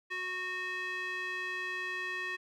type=tone with band-pass filter; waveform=square; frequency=367.5 Hz; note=F#4; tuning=12 cents flat; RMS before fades=-37 dBFS; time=0.1-2.37 s; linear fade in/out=20 ms; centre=2100 Hz; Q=4.7; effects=none